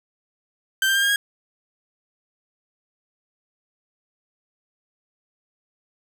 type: tone with pitch steps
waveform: 30% pulse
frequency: 1559 / 1578.9 / 1599.1 / 1619.6 / 1640.3 Hz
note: G6 / G6 / G6 / G#6 / G#6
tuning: -10 / +12 / +34 / -44 / -22 cents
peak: -15 dBFS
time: 0.82-1.16 s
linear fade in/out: 2 ms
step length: 68 ms
effects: none